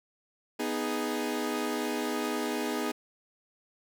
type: chord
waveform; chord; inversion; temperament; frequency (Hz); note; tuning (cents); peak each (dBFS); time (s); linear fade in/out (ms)
sawtooth; G# minor; first; equal; 246.9 / 311.1 / 415.3; B3 / D#4 / G#4; 0 / 0 / 0; -30; 0.59-2.92; 10
effects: none